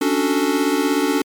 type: chord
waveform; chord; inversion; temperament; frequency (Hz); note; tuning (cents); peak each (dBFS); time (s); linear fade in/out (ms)
square; D major seventh; third; equal; 277.2 / 293.7 / 370 / 440; C#4 / D4 / F#4 / A4; 0 / 0 / 0 / 0; -22 / -21 / -24 / -24; 0.01-1.22; 5
effects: MP3 96 kbps